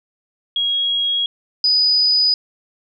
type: tone pair in turn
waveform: sine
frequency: 3299 / 4969 Hz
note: G#7 / D#8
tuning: -12 / -3 cents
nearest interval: perfect fifth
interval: 709 cents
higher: second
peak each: -16 / -12 dBFS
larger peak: second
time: 0.56-1.26 / 1.64-2.34 s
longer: neither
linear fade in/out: 2 ms
effects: none